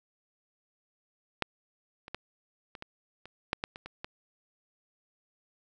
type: clicks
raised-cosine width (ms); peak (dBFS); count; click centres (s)
0.3; -11 / -28 / -19 / -27 / -24 / -30 / -11 / -15 / -26 / -26 / -21; 11; 1.423 / 2.081 / 2.146 / 2.752 / 2.824 / 3.256 / 3.531 / 3.639 / 3.759 / 3.86 / 4.045
effects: none